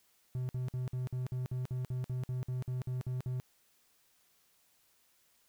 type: tone bursts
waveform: triangle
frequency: 126.8 Hz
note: B2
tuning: 46 cents sharp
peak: -31 dBFS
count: 16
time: 0.35-3.4 s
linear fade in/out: 0 ms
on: 140 ms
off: 54 ms
effects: white hiss -70 dBFS RMS until 5.48 s